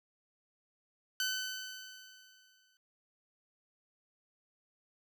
15% pulse tone with exponential decay, 1516 Hz, F#6, 42 cents sharp, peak -24 dBFS, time 1.2-2.77 s, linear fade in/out 1 ms, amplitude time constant 340 ms, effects none

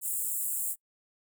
pink high-pass noise, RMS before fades -32 dBFS, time 0.01-0.76 s, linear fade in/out 50 ms, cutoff 7400 Hz, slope 96 dB/octave, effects noise-tail reverb RT60 0.1 s tail -25 dB re dry

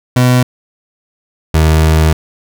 30% pulse tone pair in turn, 125.2 / 78.87 Hz, B2 / D#2, +24 / +24 cents, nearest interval minor sixth, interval 800 cents, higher first, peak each -4 dBFS, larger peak neither, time 0.16-0.43 / 1.54-2.13 s, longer second, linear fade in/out 5 ms, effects none

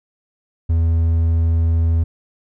triangle tone, 82.41 Hz, E2, in tune, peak -11 dBFS, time 0.69-2.04 s, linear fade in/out 10 ms, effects none

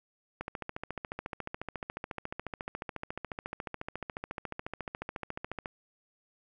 click train, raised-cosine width 0.5 ms, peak -21 dBFS, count 75, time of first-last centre 0.41-5.658 s, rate 14.1 Hz, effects none

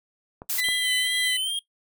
clicks, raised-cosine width 1 ms, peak -24 dBFS, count 2, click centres 0.419 / 0.687 s
blue noise, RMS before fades -27 dBFS, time 0.49-0.61 s, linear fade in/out 10 ms
30% pulse tone with tremolo, 2000 Hz, B6, 21 cents sharp, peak -21 dBFS, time 0.58-1.37 s, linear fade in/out 5 ms, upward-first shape sine, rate 3.4 Hz, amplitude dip 30%
square tone with vibrato, 3136 Hz, G7, in tune, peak -25 dBFS, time 0.64-1.59 s, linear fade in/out 2 ms, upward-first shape sine, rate 2.4 Hz, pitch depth 55 cents each way
effects noise-tail reverb RT60 0.1 s tail -17 dB re dry

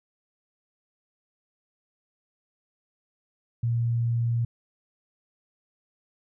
sine tone, 117.4 Hz, A#2, 13 cents sharp, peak -22 dBFS, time 3.63-4.45 s, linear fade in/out 5 ms, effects none

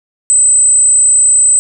sine tone, 8070 Hz, B8, 36 cents sharp, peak -5 dBFS, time 0.3-1.59 s, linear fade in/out 0 ms, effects none

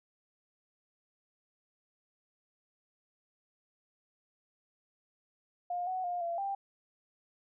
sine tone with pitch steps, 709 / 744 / 708 / 682 / 790 Hz, F5 / F#5 / F5 / F5 / G5, +26 / +9 / +23 / -41 / +13 cents, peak -32 dBFS, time 5.7-6.55 s, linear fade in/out 5 ms, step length 170 ms, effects none

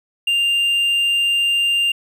triangle tone, 2794 Hz, F7, in tune, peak -13 dBFS, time 0.27-1.92 s, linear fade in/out 5 ms, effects none

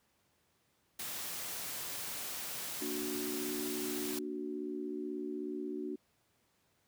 white noise, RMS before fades -41 dBFS, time 0.99-4.19 s, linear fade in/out 5 ms
sine chord, Bb augmented, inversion none, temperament equal with one note detuned, 231.3 / 293.7 / 370 Hz, Bb3 / D4 / F#4, -13 / 0 / 0 cents, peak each -44 / -40 / -40 dBFS, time 2.81-5.96 s, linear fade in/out 10 ms
effects pink hiss -74 dBFS RMS until 6.87 s + high-pass 80 Hz 12 dB/octave

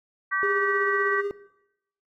harmonic tone, 385.7 Hz, G4, 28 cents flat, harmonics 3 / 4 / 5, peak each -27 / -27 / -27 dBFS, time 0.31-1.22 s, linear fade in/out 20 ms
triangle tone with tremolo, 404 Hz, G#4, 48 cents flat, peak -22 dBFS, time 0.43-1.31 s, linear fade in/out 0 ms, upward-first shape sine, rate 16 Hz, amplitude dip 45%
effects noise-tail reverb RT60 0.8 s tail -18 dB re dry

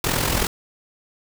pink noise with amplitude modulation, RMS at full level -19 dBFS, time 0.04-0.47 s, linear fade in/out 2 ms, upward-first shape sine, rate 42.5 Hz, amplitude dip 60%, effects none

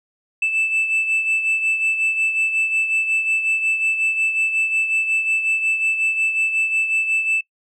sine beating tone pair, 2637 / 2642.5 Hz, E7 / E7, 0 / +4 cents, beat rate 5.5 Hz, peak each -16 / -23 dBFS, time 0.42-7.41 s, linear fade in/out 5 ms, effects noise-tail reverb RT60 0.1 s tail -22 dB re dry + tanh soft clip ceiling -14 dBFS

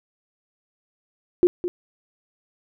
sine tone with echo, 354.9 Hz, F4, 28 cents sharp, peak -11 dBFS, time 1.43-1.47 s, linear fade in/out 0 ms, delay 210 ms, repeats 1, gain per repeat -11 dB, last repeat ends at 1.68 s, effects none

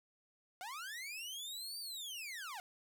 sawtooth linear two-way sweep, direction up then down, 694 to 4699 to 694 Hz, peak -40 dBFS, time 0.61-2.6 s, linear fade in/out 0 ms, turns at 1.79 s, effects none

